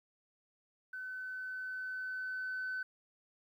sine tone with level ramp, 1515 Hz, F#6, 40 cents sharp, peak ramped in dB -40 to -34 dBFS, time 0.93-2.83 s, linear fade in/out 5 ms, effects tanh soft clip ceiling -33 dBFS + 12-bit

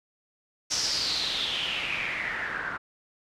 white noise with low-pass filter sweep, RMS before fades -30 dBFS, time 0.7-2.78 s, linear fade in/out 20 ms, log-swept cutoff 5800 to 1400 Hz, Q 5.9, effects none

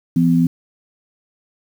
sine tone pair together, 168.6 / 253 Hz, E3 / B3, +39 / +42 cents, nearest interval perfect fifth, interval 703 cents, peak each -14 / -14 dBFS, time 0.16-0.47 s, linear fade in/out 5 ms, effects 7-bit

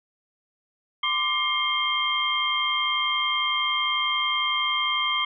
sine tone cluster, 1027 / 1178 / 2128 / 3179 Hz, C6 / D6 / C7 / G7, -33 / +5 / +29 / +24 cents, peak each -32 / -28 / -27 / -25 dBFS, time 1.03-5.25 s, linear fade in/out 5 ms, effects none

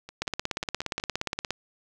two click trains, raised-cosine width 0.2 ms, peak -11 / -24 dBFS, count 23 / 6, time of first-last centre 0.22-1.507 / 0.09-0.999 s, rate 17.1 / 5.5 Hz, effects none

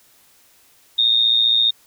sine tone with amplitude modulation, 3686 Hz, A#7, 20 cents flat, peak -10 dBFS, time 0.98-1.71 s, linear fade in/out 10 ms, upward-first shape sine, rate 115 Hz, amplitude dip 65%, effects white hiss -54 dBFS RMS until 1.86 s

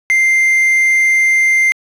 triangle tone with quantisation, 2093 Hz, C7, in tune, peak -7 dBFS, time 0.1-1.72 s, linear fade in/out 0 ms, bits 6, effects resampled to 32000 Hz

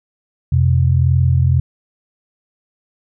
sine tone pair together, 87.31 / 129.17 Hz, F2 / C3, 0 / -22 cents, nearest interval perfect fifth, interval 678 cents, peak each -13 dBFS, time 0.52-1.6 s, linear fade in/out 5 ms, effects none

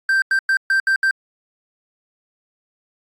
triangle tone bursts at uneven times, 1568 Hz, G6, in tune, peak -12 dBFS, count 6, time 0.09-0.22 / 0.31-0.39 / 0.49-0.57 / 0.7-0.8 / 0.87-0.96 / 1.03-1.11 s, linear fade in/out 2 ms, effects AAC 48 kbps

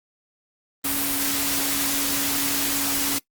sine tone in noise, 279.6 Hz, C#4, 15 cents sharp, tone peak -30 dBFS, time 0.84-3.19 s, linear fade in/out 10 ms, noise white, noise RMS -24 dBFS, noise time 0.84-3.19 s, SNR -9 dB, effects noise-tail reverb RT60 0.1 s tail -20 dB re dry + Opus 32 kbps

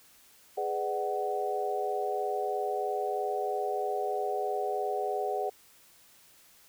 sine chord, G# half-diminished seventh, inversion none, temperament just, 415.3 / 498.4 / 598 / 747.5 Hz, G#4 / B4 / D5 / F#5, 0 / +16 / +31 / +17 cents, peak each -33 / -37 / -37 / -32 dBFS, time 0.57-5.5 s, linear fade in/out 10 ms, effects white hiss -59 dBFS RMS until 6.68 s

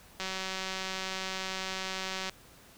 click train, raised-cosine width 0.2 ms, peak -18 dBFS, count 397, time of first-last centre 0.2-2.295 s, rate 189 Hz, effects pink hiss -56 dBFS RMS until 2.77 s

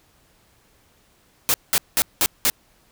white noise bursts, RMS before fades -18 dBFS, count 5, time 1.49-2.5 s, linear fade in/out 0 ms, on 50 ms, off 190 ms, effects pink hiss -59 dBFS RMS until 2.91 s

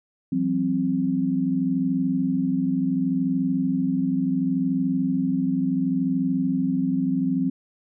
sine tone cluster, 168.8 / 189.5 / 262.7 Hz, E3 / F#3 / C4, +41 / +42 / +7 cents, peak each -28 / -26 / -22 dBFS, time 0.32-7.5 s, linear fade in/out 5 ms, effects none

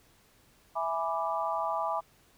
sine chord, E dominant seventh, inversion none, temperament equal, 659.3 / 830.6 / 987.8 / 1174.7 Hz, E5 / G#5 / B5 / D6, 0 / 0 / 0 / 0 cents, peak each -34 dBFS, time 0.75-2.01 s, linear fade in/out 20 ms, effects pink hiss -63 dBFS RMS until 2.37 s

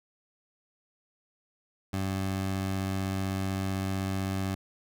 20% pulse tone, 95.8 Hz, G2, 39 cents flat, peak -24 dBFS, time 1.93-4.55 s, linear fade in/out 5 ms, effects none

